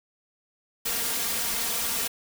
white noise with comb filter, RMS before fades -28 dBFS, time 0.85-2.08 s, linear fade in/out 10 ms, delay 4.3 ms, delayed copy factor +0.95, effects none

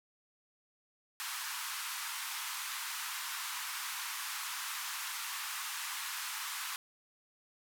pink band-pass noise, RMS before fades -40 dBFS, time 1.2-6.76 s, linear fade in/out 0 ms, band 940 to 16000 Hz, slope 48 dB/octave, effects none

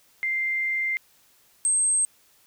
sine tone pair in turn, 2093 / 8372 Hz, C7 / C9, 0 / 0 cents, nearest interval 2 octaves, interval 2400 cents, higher second, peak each -23 / -19 dBFS, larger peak second, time 0.23-0.97 / 1.65-2.05 s, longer first, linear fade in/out 0 ms, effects white hiss -60 dBFS RMS until 2.46 s

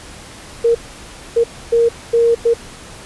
sine tone bursts at uneven times, 466.2 Hz, A#4, in tune, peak -9 dBFS, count 5, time 0.64-0.75 / 1.36-1.44 / 1.72-1.89 / 2.13-2.35 / 2.45-2.54 s, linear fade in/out 10 ms, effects pink hiss -36 dBFS RMS until 3.05 s + resampled to 24000 Hz

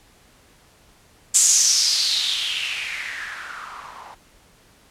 violet noise with low-pass filter sweep, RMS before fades -22 dBFS, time 1.34-4.15 s, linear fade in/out 10 ms, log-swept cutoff 7600 to 860 Hz, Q 4.8, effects pink hiss -54 dBFS RMS until 4.9 s + low-pass 12000 Hz 12 dB/octave

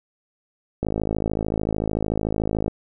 click train, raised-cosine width 2 ms, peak -10 dBFS, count 100, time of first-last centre 0.83-2.68 s, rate 53.5 Hz, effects none

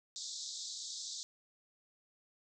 pink band-pass noise, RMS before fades -44 dBFS, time 0.16-1.23 s, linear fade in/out 0 ms, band 3600 to 7700 Hz, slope 96 dB/octave, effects none

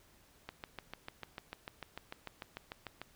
click train, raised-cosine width 0.3 ms, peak -26 dBFS, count 18, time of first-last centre 0.49-3.016 s, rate 6.73 Hz, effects pink hiss -65 dBFS RMS until 3.15 s

